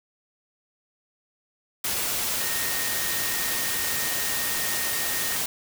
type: tone in noise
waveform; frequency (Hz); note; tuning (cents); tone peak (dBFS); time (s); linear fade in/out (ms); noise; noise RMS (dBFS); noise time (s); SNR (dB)
sine; 1852; A#6; -12; -34; 2.4-5.36; 5; white; -27; 1.84-5.46; -10
effects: none